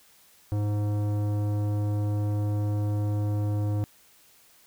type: tone with tanh clipping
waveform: sine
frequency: 103.83 Hz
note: G#2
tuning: in tune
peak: -26 dBFS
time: 0.52-3.84 s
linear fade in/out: 0 ms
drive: 15 dB
effects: white hiss -58 dBFS RMS until 4.66 s